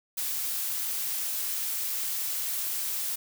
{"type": "noise", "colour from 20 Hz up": "blue", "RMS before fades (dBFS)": -31, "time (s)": [0.17, 3.16], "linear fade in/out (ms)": 10, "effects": []}